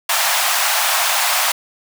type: high-pass noise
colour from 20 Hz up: pink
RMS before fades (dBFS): -17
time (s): 0.09-1.52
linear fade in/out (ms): 5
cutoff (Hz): 670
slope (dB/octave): 48
effects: none